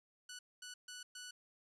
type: tone bursts at uneven times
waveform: 10% pulse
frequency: 1480 Hz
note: F#6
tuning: in tune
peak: -39 dBFS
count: 4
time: 0.29-0.39 / 0.62-0.74 / 0.88-1.03 / 1.15-1.31 s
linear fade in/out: 5 ms
effects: low-pass 10000 Hz 12 dB/octave